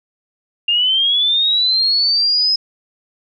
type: linear sweep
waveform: sine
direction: up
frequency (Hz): 2789 to 5130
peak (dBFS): -12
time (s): 0.68-2.56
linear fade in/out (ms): 5
effects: none